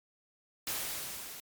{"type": "noise with level ramp", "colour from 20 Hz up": "white", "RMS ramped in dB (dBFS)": [-34, -46], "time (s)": [0.67, 1.4], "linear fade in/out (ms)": 2, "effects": ["MP3 96 kbps"]}